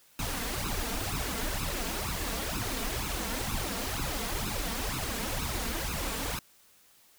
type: noise with flanger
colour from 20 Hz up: pink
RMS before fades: -33 dBFS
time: 0.19-6.39 s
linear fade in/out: 2 ms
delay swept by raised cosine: 0.76 to 4.46 ms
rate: 2.1 Hz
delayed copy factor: +0.8
effects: white hiss -61 dBFS RMS until 7.18 s